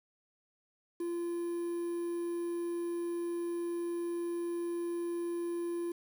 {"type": "tone with quantisation", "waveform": "triangle", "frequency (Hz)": 343.8, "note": "F4", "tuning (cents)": -27, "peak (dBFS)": -31, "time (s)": [1, 5.92], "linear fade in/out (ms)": 5, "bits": 9, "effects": []}